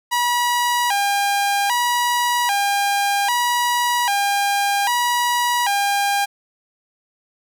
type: tone with vibrato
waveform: sawtooth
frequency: 882 Hz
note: A5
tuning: 4 cents sharp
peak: -13 dBFS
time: 0.11-6.26 s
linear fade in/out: 20 ms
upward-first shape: square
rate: 0.63 Hz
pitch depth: 160 cents each way
effects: none